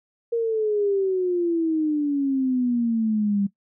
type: exponential sweep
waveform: sine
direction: down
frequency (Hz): 470 to 196.9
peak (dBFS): -19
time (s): 0.32-3.47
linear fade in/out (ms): 10
effects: noise-tail reverb RT60 0.1 s tail -18 dB re dry